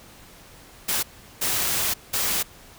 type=noise bursts at uneven times; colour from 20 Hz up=white; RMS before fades=-24 dBFS; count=3; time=0.88-1.03 / 1.41-1.94 / 2.13-2.43 s; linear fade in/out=10 ms; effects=pink hiss -48 dBFS RMS until 2.78 s